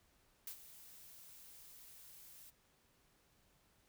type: noise with ADSR envelope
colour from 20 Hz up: blue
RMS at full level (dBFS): -45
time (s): 0.47-2.51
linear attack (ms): 3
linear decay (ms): 84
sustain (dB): -13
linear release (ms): 21
effects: pink hiss -73 dBFS RMS until 3.88 s